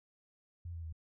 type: tone with pitch steps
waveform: sine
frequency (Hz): 86.2 / 83.26 / 80.43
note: F2 / E2 / E2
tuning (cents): -22 / +18 / -42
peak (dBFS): -40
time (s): 0.65-0.926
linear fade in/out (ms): 5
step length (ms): 92
effects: none